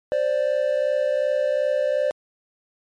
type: tone pair together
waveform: triangle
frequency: 524.6 / 587.3 Hz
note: C5 / D5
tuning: +4 / 0 cents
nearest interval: major second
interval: 196 cents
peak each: -21 / -19 dBFS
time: 0.12-2.11 s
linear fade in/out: 0 ms
effects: MP3 48 kbps